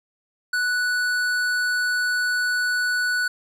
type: tone with tanh clipping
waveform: triangle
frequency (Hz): 1480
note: F#6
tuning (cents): 0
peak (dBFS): -22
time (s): 0.53-3.28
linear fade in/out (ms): 5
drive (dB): 18
effects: none